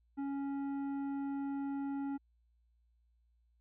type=tone with tanh clipping; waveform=sine; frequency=277.9 Hz; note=C#4; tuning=4 cents sharp; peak=-37 dBFS; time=0.17-2.18 s; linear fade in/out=20 ms; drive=10 dB; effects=added 58 Hz sine -69 dBFS peak until 3.6 s